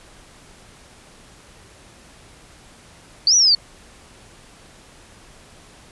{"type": "linear two-way sweep", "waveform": "sine", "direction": "up then down", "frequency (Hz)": [4400, 6000, 4400], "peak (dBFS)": -11, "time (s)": [3.27, 3.55], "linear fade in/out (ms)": 2, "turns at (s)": 3.35, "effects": ["pink hiss -47 dBFS RMS until 5.91 s", "resampled to 24000 Hz"]}